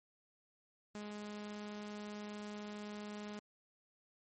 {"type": "tone", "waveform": "sawtooth", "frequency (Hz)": 208.5, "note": "G#3", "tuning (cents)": 7, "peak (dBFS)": -40, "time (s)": [0.95, 3.39], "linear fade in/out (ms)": 0, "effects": ["MP3 32 kbps"]}